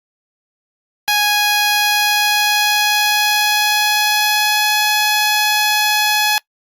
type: tone with pitch glide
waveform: 10% pulse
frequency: 830.6 to 844.1 Hz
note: G#5 to G#5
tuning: 0 to +28 cents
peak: -4 dBFS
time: 1.08-6.38 s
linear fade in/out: 0 ms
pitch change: +28 cents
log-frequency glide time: 1.7-4.77 s
effects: noise-tail reverb RT60 0.1 s tail -24 dB re dry + Opus 48 kbps